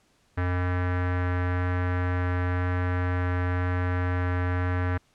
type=tone with low-pass filter; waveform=square; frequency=89.9 Hz; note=F#2; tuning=49 cents flat; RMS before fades=-26 dBFS; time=0.37-4.98 s; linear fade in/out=10 ms; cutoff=1700 Hz; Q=2.8; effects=pink hiss -65 dBFS RMS until 5.14 s + low-pass 9000 Hz 12 dB/octave